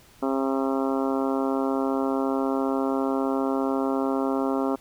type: harmonic tone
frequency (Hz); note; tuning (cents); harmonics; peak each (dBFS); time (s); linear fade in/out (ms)
134.7; C#3; -49; 2 / 3 / 4 / 5 / 6 / 7 / 8 / 9 / 10; -25 / -29 / -31 / -33 / -35 / -36 / -37 / -38 / -39; 0.22-4.76; 10
effects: pink hiss -54 dBFS RMS until 4.8 s